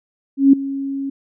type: tone with ADSR envelope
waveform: sine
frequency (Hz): 274.4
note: C#4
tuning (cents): -17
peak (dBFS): -4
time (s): 0.37-1.1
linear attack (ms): 160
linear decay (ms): 6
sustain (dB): -17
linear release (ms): 8
effects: none